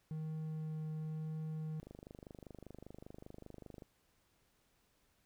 triangle tone with vibrato, 156.5 Hz, D#3, 10 cents sharp, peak -37 dBFS, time 0.11-1.8 s, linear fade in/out 0 ms, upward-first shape triangle, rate 0.97 Hz, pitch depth 8 cents each way
click train, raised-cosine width 2 ms, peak -37 dBFS, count 51, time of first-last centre 1.83-3.822 s, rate 25.1 Hz
effects pink hiss -75 dBFS RMS until 5.25 s

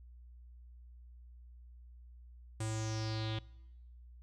square tone with low-pass filter sweep, 110 Hz, A2, in tune, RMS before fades -37 dBFS, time 2.6-3.39 s, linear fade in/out 5 ms, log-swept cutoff 8600 to 3400 Hz, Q 5.3, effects noise-tail reverb RT60 1.0 s tail -23 dB re dry + added 60 Hz sine -52 dBFS peak until 4.22 s

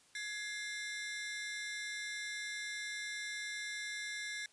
sawtooth ring-modulated tone, 1893 Hz, A#6, 26 cents sharp, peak -33 dBFS, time 0.15-4.46 s, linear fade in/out 2 ms, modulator 215 Hz, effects white hiss -66 dBFS RMS until 4.52 s + resampled to 22050 Hz

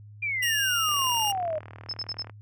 sine exponential sweep, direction down, 2429 to 601 Hz, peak -26 dBFS, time 0.22-1.59 s, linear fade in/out 10 ms
sawtooth tone, 2826 Hz, F7, 20 cents sharp, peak -22 dBFS, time 0.42-1.32 s, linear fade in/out 10 ms
click train, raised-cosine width 0.5 ms, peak -28 dBFS, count 56, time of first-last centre 0.89-2.297 s, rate 39.1 Hz
sine tone bursts, 5220 Hz, E8, 18 cents flat, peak -29 dBFS, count 4, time 1.89-2.226 s, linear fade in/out 5 ms, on 42 ms, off 56 ms
effects noise-tail reverb RT60 0.1 s tail -26 dB re dry + added 104 Hz sine -44 dBFS peak until 2.41 s

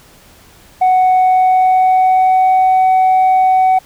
sine tone with pitch glide, 742 to 750.2 Hz, F#5 to F#5, +5 to +24 cents, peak -5 dBFS, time 0.81-3.79 s, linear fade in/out 10 ms, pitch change +19 cents, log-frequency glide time 1.13-2.53 s, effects tanh soft clip ceiling -6 dBFS + pink hiss -44 dBFS RMS until 3.85 s

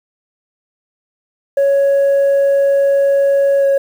sine tone with pitch glide, 556 to 551.5 Hz, C#5 to C#5, +5 to -9 cents, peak -7 dBFS, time 1.57-3.78 s, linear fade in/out 5 ms, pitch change -14 cents, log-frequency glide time 3.59-3.65 s, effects tanh soft clip ceiling -8 dBFS + 7-bit

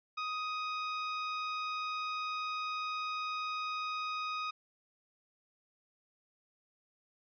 sawtooth tone, 1251 Hz, D#6, 9 cents sharp, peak -31 dBFS, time 0.17-4.51 s, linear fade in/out 10 ms, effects resampled to 11025 Hz

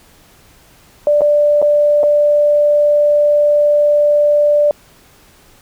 sine tone with dropouts, 589 Hz, D5, 5 cents sharp, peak -8 dBFS, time 1.07-4.71 s, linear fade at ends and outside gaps 1 ms, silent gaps 1.209-1.217 / 1.617-1.625 / 2.032-2.036 s, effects pink hiss -47 dBFS RMS until 5.61 s

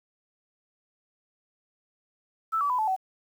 sine tone with pitch steps, 1318.5 / 1147.8 / 999.2 / 869.9 / 757.3 Hz, E6 / D6 / B5 / A5 / F#5, 0 / -40 / +20 / -20 / +40 cents, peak -23 dBFS, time 2.52-2.965 s, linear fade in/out 20 ms, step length 89 ms, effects 9-bit

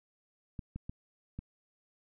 clicks, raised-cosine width 5 ms, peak -27 dBFS, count 4, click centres 0.592 / 0.76 / 0.895 / 1.39 s, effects none

